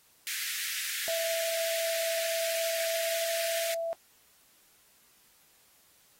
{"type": "high-pass noise", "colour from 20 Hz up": "pink", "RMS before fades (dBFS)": -35, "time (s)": [0.27, 3.74], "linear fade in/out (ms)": 0, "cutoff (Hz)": 1600, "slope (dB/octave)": 48}
{"type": "tone with pitch glide", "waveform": "sine", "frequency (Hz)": [661, 665.2], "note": ["E5", "E5"], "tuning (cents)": [5, 16], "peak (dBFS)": -30, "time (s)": [1.08, 3.93], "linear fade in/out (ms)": 0, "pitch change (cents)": 11, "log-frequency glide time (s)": [2.97, 3.24]}
{"effects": ["white hiss -63 dBFS RMS until 6.19 s", "AAC 48 kbps"]}